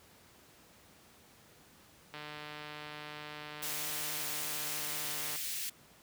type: click train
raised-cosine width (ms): 0.3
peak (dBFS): -28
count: 484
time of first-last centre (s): 2.14-5.36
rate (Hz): 150
type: high-pass noise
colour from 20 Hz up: white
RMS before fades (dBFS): -38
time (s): 3.62-5.7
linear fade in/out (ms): 10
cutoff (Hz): 1900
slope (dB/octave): 24
effects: pink hiss -60 dBFS RMS until 6.02 s + high-pass 80 Hz 12 dB/octave